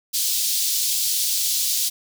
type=high-pass noise; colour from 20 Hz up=pink; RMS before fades=-22 dBFS; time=0.13-1.9 s; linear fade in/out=20 ms; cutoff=3900 Hz; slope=24 dB/octave; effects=none